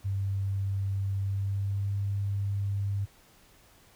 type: tone with pitch glide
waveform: sine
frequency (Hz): 98 to 99.83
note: G2 to G2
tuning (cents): 0 to +32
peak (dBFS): -27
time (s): 0.04-3.06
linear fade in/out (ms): 20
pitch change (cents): +32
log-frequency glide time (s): 1.19-1.94
effects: pink hiss -59 dBFS RMS until 3.95 s